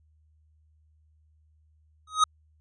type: tone with exponential growth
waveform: square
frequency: 1259 Hz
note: D#6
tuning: 20 cents sharp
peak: -15 dBFS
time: 2.07-2.24 s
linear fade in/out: 5 ms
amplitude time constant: 35 ms
effects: added 77 Hz sine -60 dBFS peak until 2.6 s + resampled to 22050 Hz